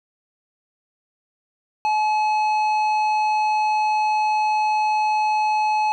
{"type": "tone with tanh clipping", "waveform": "triangle", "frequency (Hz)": 855, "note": "A5", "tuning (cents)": -50, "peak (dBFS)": -19, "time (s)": [1.85, 5.92], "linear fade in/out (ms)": 0, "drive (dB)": 14, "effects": []}